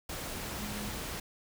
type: tone in noise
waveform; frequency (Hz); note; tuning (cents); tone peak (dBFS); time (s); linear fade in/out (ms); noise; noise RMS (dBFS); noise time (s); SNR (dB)
sine; 208.3; G#3; +5; -40; 0.58-0.9; 5; pink; -39; 0.09-1.2; -4
effects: none